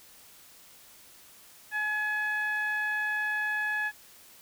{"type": "tone with low-pass filter", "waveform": "15% pulse", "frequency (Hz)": 848, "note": "G#5", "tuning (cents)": 36, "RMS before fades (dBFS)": -30, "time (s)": [1.71, 3.92], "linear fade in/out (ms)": 50, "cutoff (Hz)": 1900, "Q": 7.2, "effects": ["white hiss -54 dBFS RMS until 4.41 s"]}